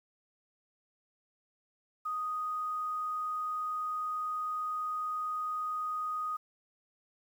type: tone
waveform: sine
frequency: 1244.5 Hz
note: D#6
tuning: in tune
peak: -32 dBFS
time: 2.05-6.37 s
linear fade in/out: 10 ms
effects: 10-bit